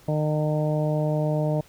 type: harmonic tone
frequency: 152.5 Hz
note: D#3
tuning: 34 cents flat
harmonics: 1 / 2 / 3 / 4 / 5 / 6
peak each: -23 / -31 / -32 / -27 / -38 / -39 dBFS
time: 0.08-1.61 s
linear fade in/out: 5 ms
effects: pink hiss -54 dBFS RMS until 1.68 s